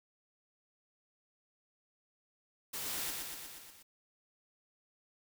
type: noise with echo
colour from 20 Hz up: white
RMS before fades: -40 dBFS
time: 2.73-3.11 s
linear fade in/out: 10 ms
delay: 120 ms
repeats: 6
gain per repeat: -3 dB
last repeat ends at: 3.83 s
effects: none